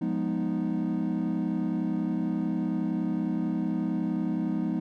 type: chord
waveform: triangle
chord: F half-diminished seventh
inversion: none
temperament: equal with one note detuned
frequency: 176.75 / 207.7 / 246.9 / 311.1 Hz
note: F3 / Ab3 / Cb4 / Eb4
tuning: +21 / 0 / 0 / 0 cents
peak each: -29 dBFS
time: 0.01-4.8 s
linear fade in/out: 10 ms
effects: tanh soft clip ceiling -17 dBFS